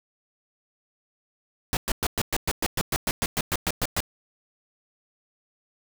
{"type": "noise bursts", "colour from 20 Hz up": "pink", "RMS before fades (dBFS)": -25, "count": 16, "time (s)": [1.73, 4.004], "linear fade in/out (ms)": 0, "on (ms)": 39, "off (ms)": 110, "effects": []}